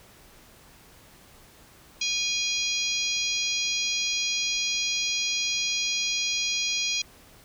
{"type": "harmonic tone", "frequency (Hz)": 820, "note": "G#5", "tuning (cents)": -22, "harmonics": [3, 4, 5, 6, 7, 8], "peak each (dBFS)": [-30, -31, -32, -33, -33, -34], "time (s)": [2.01, 7.02], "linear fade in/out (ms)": 5, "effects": ["pink hiss -53 dBFS RMS until 7.44 s"]}